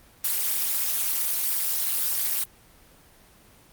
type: noise with amplitude modulation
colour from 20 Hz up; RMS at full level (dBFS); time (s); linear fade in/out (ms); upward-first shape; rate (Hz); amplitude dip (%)
blue; -21; 0.24-2.44; 5; sine; 216; 95
effects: pink hiss -54 dBFS RMS until 3.72 s + Opus 24 kbps